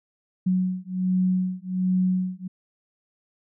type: beating tone pair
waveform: sine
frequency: 183.8 / 185.1 Hz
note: F#3 / F#3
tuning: -11 / +1 cents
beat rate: 1.3 Hz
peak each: -24 dBFS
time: 0.46-2.48 s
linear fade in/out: 10 ms
effects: none